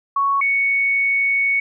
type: tone pair in turn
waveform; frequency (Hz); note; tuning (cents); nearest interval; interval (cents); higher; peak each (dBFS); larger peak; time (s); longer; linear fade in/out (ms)
sine; 1111 / 2222; C#6 / C#7; +4 / +4; octave; 1200; second; -15; neither; 0.16-0.41 / 0.41-1.6; second; 5
effects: none